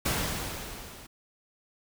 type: noise with level ramp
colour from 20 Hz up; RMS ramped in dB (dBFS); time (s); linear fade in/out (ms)
pink; -27 to -48; 0.05-1.07; 10
effects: none